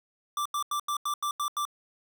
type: tone bursts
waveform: square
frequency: 1174.7 Hz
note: D6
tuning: in tune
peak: -28 dBFS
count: 8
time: 0.37-1.652 s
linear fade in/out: 2 ms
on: 85 ms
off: 86 ms
effects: none